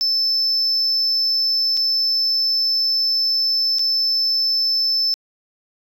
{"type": "tone with dropouts", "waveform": "sine", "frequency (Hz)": 5274, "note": "E8", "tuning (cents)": 0, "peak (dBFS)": -14, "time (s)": [0.01, 5.14], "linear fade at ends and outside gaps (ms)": 0, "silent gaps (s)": [[1.769, 1.773], [3.785, 3.793]], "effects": ["tanh soft clip ceiling -14 dBFS"]}